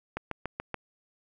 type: click train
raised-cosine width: 0.5 ms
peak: -17 dBFS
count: 5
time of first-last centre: 0.17-0.743 s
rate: 6.98 Hz
effects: none